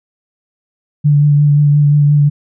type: tone with vibrato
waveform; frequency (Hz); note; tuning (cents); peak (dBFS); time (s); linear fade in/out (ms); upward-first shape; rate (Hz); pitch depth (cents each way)
sine; 146.2; D3; -7; -6; 1.04-2.3; 20; sine; 5.7; 20
effects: none